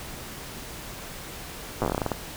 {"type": "slowing click train", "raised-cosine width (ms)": 1, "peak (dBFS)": -11, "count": 13, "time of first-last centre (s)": [1.82, 2.117], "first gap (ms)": 8, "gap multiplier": 1.19, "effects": ["pink hiss -39 dBFS RMS until 2.36 s"]}